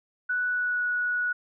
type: tone with pitch glide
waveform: sine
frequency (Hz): 1480 to 1465.5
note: F#6 to F#6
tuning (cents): 0 to -17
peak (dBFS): -24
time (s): 0.29-1.33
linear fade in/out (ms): 10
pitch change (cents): -17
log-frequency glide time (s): 0.47-0.84
effects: none